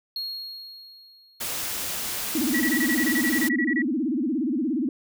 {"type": "tone with exponential decay", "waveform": "triangle", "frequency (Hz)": 4289, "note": "C8", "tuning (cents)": 42, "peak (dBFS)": -26, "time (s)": [0.16, 1.91], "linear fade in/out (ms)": 2, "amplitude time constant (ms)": 380}
{"type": "noise", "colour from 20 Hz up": "white", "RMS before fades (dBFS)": -30, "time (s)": [1.4, 3.49], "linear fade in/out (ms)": 10}
{"type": "tone with vibrato", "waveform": "sine", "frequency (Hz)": 277.2, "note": "C#4", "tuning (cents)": 0, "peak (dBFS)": -22, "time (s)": [2.35, 4.89], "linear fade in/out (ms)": 2, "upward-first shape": "sine", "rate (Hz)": 17, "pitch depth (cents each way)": 300}
{"type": "tone bursts", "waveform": "sine", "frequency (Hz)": 1936, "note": "B6", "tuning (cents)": -35, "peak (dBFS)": -23, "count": 15, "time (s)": [2.54, 3.821], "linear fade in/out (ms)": 5, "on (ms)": 63, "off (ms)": 24}
{"effects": []}